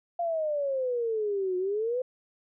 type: exponential two-way sweep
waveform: sine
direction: down then up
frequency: 698.5 to 360.3 to 517 Hz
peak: -26 dBFS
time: 0.19-2.02 s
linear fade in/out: 5 ms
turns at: 1.57 s
effects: none